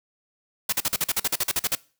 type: noise bursts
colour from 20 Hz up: white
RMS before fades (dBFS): -23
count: 14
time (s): 0.69-1.752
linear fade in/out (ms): 5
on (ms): 35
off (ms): 44
effects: noise-tail reverb RT60 0.4 s tail -22 dB re dry